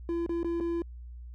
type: tone with dropouts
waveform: triangle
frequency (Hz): 338.8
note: E4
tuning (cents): +48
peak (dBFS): -26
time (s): 0.09-0.82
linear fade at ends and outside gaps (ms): 1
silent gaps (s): 0.263-0.293 / 0.431-0.445 / 0.601-0.607
effects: added 60 Hz sine -41 dBFS peak until 1.34 s